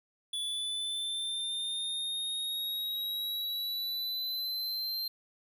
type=exponential sweep; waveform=square; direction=up; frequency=3441 to 4158 Hz; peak=-33 dBFS; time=0.33-5.08 s; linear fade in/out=5 ms; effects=none